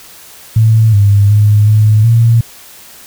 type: tone with pitch steps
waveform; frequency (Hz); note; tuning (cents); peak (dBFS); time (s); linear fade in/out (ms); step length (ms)
sine; 111.1 / 101.2 / 104.7 / 107.2 / 115.5; A2 / G#2 / G#2 / A2 / A#2; +17 / -44 / +15 / -45 / -16; -4; 0.56-2.41; 5; 370
effects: white hiss -36 dBFS RMS until 3.06 s